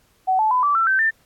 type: tone with pitch steps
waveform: sine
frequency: 752 / 868.8 / 1003.8 / 1159.7 / 1339.9 / 1548.1 / 1788.6 Hz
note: F#5 / A5 / B5 / D6 / E6 / G6 / A6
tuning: +28 / -22 / +28 / -22 / +28 / -22 / +28 cents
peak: -15 dBFS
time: 0.27-1.11 s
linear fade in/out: 20 ms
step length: 120 ms
effects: pink hiss -60 dBFS RMS until 1.25 s + AAC 64 kbps